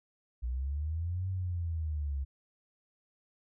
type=linear two-way sweep; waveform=sine; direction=up then down; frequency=58.27 to 95 to 67 Hz; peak=-31 dBFS; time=0.42-2.25 s; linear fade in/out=20 ms; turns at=1.29 s; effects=none